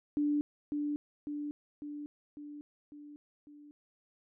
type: tone with echo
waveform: sine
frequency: 293.7 Hz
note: D4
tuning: in tune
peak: -27 dBFS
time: 0.17-0.41 s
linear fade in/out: 0 ms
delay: 550 ms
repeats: 6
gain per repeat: -4 dB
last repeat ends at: 3.71 s
effects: none